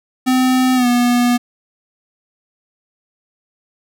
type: tone with pitch glide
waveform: square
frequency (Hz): 256.4 to 243.1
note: C4 to B3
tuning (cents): -35 to -27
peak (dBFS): -12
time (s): 0.26-1.38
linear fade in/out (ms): 20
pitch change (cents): -92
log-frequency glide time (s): 0.75-0.87
effects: none